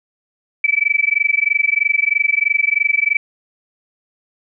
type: tone with amplitude modulation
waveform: sine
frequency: 2305 Hz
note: D7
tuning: 33 cents flat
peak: -9 dBFS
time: 0.64-3.17 s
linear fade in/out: 2 ms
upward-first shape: sine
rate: 23.1 Hz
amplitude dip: 100%
effects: none